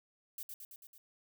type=noise with echo; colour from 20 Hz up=violet; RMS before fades=-43 dBFS; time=0.38-0.43 s; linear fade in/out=2 ms; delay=110 ms; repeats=5; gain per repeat=-3 dB; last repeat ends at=0.98 s; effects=none